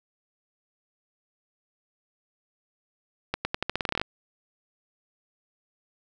accelerating click train, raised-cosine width 0.3 ms, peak -10 dBFS, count 14, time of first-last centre 3.34-4.015 s, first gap 110 ms, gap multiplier 0.86, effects none

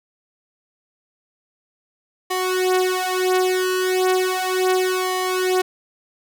sawtooth tone with flanger, 370 Hz, F#4, in tune, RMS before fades -20 dBFS, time 2.3-5.62 s, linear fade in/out 10 ms, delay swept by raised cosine 1.7 to 6.1 ms, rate 0.35 Hz, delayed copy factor +0.95, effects none

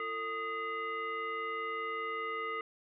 sine tone with frequency modulation, 1245 Hz, D#6, 1 cent sharp, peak -34 dBFS, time 0-2.61 s, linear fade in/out 2 ms, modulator 795 Hz, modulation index 1.1, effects none

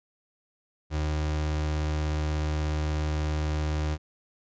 35% pulse tone, 76.4 Hz, D#2, 31 cents flat, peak -24 dBFS, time 0.9-3.98 s, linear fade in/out 50 ms, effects resampled to 16000 Hz

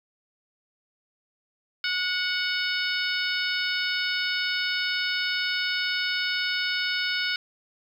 harmonic tone with a mistuned harmonic, 740 Hz, F#5, in tune, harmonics 2 / 3 / 4 / 5 / 6 / 7, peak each -29 / -31 / -32 / -33 / -34 / -34 dBFS, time 1.84-7.36 s, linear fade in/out 2 ms, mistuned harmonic 2, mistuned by -26 cents, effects 9-bit

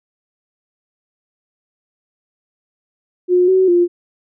sine tone with pitch steps, 359.8 / 375.7 / 349.8 Hz, F#4 / F#4 / F4, -48 / +26 / +3 cents, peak -9 dBFS, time 3.28-3.88 s, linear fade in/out 50 ms, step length 200 ms, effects none

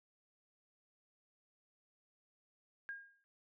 sine tone with exponential decay, 1621 Hz, G#6, 42 cents flat, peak -39 dBFS, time 2.89-3.24 s, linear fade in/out 0 ms, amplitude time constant 74 ms, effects noise-tail reverb RT60 0.4 s tail -25 dB re dry

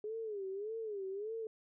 sine tone with vibrato, 415.3 Hz, G#4, in tune, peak -38 dBFS, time 0.04-1.47 s, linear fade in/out 2 ms, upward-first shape sine, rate 1.7 Hz, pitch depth 150 cents each way, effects none

